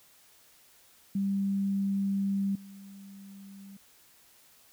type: tone with level steps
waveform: sine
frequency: 197 Hz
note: G3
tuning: 9 cents sharp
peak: -26 / -45 dBFS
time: 1.15-3.77 s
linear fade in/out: 5 ms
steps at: 2.55 s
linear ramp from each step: 5 ms
effects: white hiss -60 dBFS RMS until 4.72 s

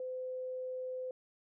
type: tone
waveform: sine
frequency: 511 Hz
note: C5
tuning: 41 cents flat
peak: -37 dBFS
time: 0-1.11 s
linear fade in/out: 2 ms
effects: none

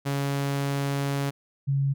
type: tone pair in turn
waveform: sawtooth / sine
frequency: 139.9 / 138.13 Hz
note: C#3 / C#3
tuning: +16 / -6 cents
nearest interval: unison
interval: 22 cents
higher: first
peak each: -21 dBFS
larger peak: neither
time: 0.05-1.31 / 1.67-1.94 s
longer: first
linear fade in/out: 20 ms
effects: none

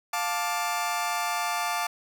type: chord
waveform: sawtooth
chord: D minor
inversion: first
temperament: just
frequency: 704.8 / 881 / 1174.7 Hz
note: F5 / A5 / D6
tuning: +16 / +2 / 0 cents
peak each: -27 dBFS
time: 0.13-1.87 s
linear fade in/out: 5 ms
effects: none

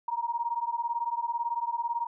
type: beating tone pair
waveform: sine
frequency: 932.3 / 950.3 Hz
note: A#5 / A#5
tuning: 0 / +33 cents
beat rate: 18 Hz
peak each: -31 dBFS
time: 0.08-2.07 s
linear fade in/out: 5 ms
effects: none

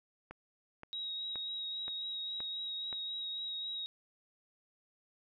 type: click train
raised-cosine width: 0.5 ms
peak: -31 dBFS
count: 6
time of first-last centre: 0.31-2.928 s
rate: 1.91 Hz
type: tone with vibrato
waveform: sine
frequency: 3805 Hz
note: A#7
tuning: 35 cents sharp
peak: -37 dBFS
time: 0.93-3.86 s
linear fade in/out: 0 ms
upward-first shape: triangle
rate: 3.7 Hz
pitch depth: 20 cents each way
effects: none

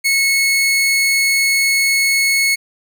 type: tone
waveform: sawtooth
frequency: 2192 Hz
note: C#7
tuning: 20 cents flat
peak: -9 dBFS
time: 0.04-2.56 s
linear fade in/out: 20 ms
effects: none

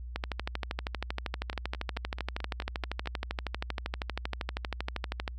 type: two click trains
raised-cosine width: 0.3 ms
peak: -16 / -23 dBFS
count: 66 / 8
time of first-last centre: 0.16-5.278 / 1.53-3.058 s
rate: 12.7 / 4.58 Hz
effects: added 60 Hz sine -38 dBFS peak until 5.38 s

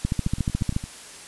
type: two click trains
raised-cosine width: 5 ms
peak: -10 / -20 dBFS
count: 11 / 6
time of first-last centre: 0.05-0.764 / 0.27-0.839 s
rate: 14 / 8.78 Hz
effects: white hiss -42 dBFS RMS until 1.27 s + resampled to 24000 Hz

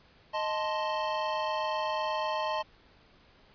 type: chord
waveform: square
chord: A diminished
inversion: second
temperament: equal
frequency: 622.3 / 880 / 1046.5 Hz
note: Eb5 / A5 / C6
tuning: 0 / 0 / 0 cents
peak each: -34 / -34 / -35 dBFS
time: 0.33-2.63 s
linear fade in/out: 20 ms
effects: pink hiss -60 dBFS RMS until 3.54 s + resampled to 11025 Hz

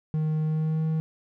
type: tone with pitch glide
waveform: triangle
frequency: 155.56 to 158.65 Hz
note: D#3 to D#3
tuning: 0 to +34 cents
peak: -21 dBFS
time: 0.14-1 s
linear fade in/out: 0 ms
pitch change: +34 cents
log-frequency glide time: 0.43-0.85 s
effects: none

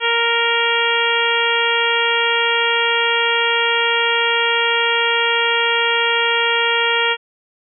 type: harmonic tone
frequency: 466.2 Hz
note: A#4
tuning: in tune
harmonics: 1 / 2 / 3 / 4 / 5 / 6 / 7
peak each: -22 / -22 / -22 / -22 / -22 / -22 / -22 dBFS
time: 0-7.17 s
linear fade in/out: 50 ms
effects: none

